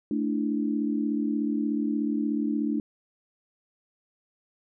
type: chord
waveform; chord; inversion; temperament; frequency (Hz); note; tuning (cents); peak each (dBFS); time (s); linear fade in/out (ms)
sine; A suspended fourth; none; just; 220 / 293.3 / 330; A3 / D4 / E4; 0 / -2 / +2; -28 / -27 / -33; 0.11-2.8; 2
effects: none